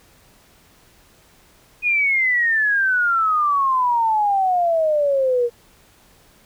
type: exponential sweep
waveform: sine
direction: down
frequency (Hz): 2489 to 468.8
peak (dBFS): -15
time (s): 1.82-5.5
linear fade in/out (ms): 50
effects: pink hiss -53 dBFS RMS until 6.45 s